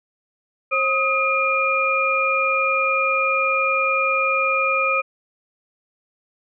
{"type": "tone cluster", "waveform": "sine", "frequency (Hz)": [536, 1261, 2410], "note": ["C5", "D#6", "D7"], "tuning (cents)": [42, 23, 44], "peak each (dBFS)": [-24, -21, -20], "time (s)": [0.71, 5.02], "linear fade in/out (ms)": 20, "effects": []}